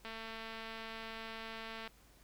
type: click train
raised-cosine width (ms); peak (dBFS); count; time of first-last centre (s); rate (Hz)
0.3; -30; 410; 0.05-1.876; 224
effects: added 50 Hz sine -64 dBFS peak until 2.23 s + pink hiss -65 dBFS RMS until 2.23 s